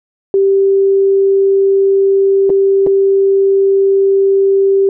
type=tone with dropouts; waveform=sine; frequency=391.2 Hz; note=G4; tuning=4 cents flat; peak=-7 dBFS; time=0.34-4.89 s; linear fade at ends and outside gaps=1 ms; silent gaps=2.495-2.501 / 2.865-2.87 s; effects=none